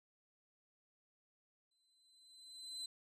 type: tone with exponential growth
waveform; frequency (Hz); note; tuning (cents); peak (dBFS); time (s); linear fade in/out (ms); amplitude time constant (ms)
35% pulse; 4044; B7; +40; -40; 1.71-2.86; 5; 250
effects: resampled to 32000 Hz